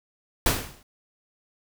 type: noise with exponential decay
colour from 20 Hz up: pink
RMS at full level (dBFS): -18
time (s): 0.46-0.83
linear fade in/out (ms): 2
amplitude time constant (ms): 79
effects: none